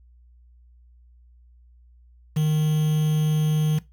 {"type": "tone with quantisation", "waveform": "triangle", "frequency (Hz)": 153.9, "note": "D#3", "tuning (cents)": -19, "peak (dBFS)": -16, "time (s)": [2.36, 3.79], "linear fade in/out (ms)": 10, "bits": 6, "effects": ["noise-tail reverb RT60 0.2 s tail -18 dB re dry", "added 60 Hz sine -50 dBFS peak until 3.92 s"]}